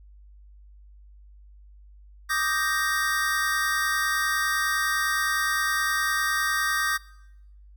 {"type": "chord", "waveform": "square", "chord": "Eb major seventh", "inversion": "third", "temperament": "equal", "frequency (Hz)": [1174.7, 1244.5, 1568, 1864.7], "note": ["D6", "Eb6", "G6", "Bb6"], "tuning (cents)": [0, 0, 0, 0], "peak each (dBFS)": [-32, -32, -28, -28], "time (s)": [2.29, 6.98], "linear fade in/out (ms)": 20, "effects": ["noise-tail reverb RT60 0.9 s tail -22 dB re dry", "added 50 Hz sine -47 dBFS peak until 7.76 s"]}